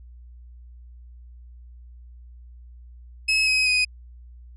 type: tone with pitch steps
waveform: 30% pulse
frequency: 2575 / 2537 / 2499 Hz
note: E7 / D#7 / D#7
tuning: -41 / +33 / +7 cents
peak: -15 dBFS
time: 3.28-3.85 s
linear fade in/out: 10 ms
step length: 190 ms
effects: added 60 Hz sine -42 dBFS peak until 4.56 s + resampled to 24000 Hz